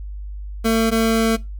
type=tone pair in turn; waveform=25% pulse; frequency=224.9 / 224.9 Hz; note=A3 / A3; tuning=+38 / +38 cents; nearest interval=unison; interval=0 cents; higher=neither; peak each=-11 dBFS; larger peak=neither; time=0.64-0.91 / 0.91-1.37 s; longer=second; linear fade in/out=20 ms; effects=noise-tail reverb RT60 0.2 s tail -19 dB re dry + added 50 Hz sine -28 dBFS peak until 1.59 s